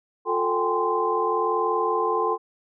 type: tone cluster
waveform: sine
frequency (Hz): 357.7 / 442.8 / 774 / 815 / 1039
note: F4 / A4 / G5 / G#5 / C6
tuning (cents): +41 / +11 / -22 / -33 / -12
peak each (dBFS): -29 / -25 / -31 / -31 / -24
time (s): 0.25-2.38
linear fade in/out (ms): 50
effects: none